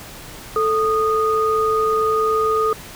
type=tone pair together; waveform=sine; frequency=439.7 / 1235 Hz; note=A4 / D#6; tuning=-1 / -13 cents; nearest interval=octave + tritone; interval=1788 cents; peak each=-18 dBFS; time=0.56-2.73 s; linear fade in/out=2 ms; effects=pink hiss -37 dBFS RMS until 2.95 s